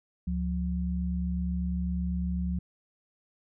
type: tone pair together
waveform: sine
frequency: 71.1 / 179.16 Hz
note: C#2 / F3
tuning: +45 / +44 cents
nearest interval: octave + major third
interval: 1599 cents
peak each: -30 / -30 dBFS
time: 0.27-2.59 s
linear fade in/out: 5 ms
effects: none